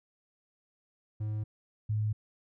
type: tone pair in turn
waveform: triangle / sine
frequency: 107 / 107 Hz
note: A2 / A2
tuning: -48 / -48 cents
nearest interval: unison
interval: 0 cents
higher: neither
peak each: -29 / -27 dBFS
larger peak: second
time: 1.2-1.44 / 1.89-2.13 s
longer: neither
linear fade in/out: 10 ms
effects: none